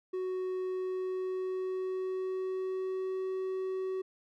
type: tone with pitch glide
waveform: triangle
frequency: 371 to 377 Hz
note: F#4 to F#4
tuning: +5 to +32 cents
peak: -30 dBFS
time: 0.13-4.02 s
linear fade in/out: 10 ms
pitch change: +27 cents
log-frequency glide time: 0.61-3.22 s
effects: none